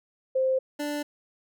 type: tone pair in turn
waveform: sine / 25% pulse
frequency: 523.3 / 293.7 Hz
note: C5 / D4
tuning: 0 / 0 cents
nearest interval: minor seventh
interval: 1000 cents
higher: first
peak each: -21 / -25 dBFS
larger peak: first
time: 0.35-0.59 / 0.79-1.03 s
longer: neither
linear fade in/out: 10 ms
effects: none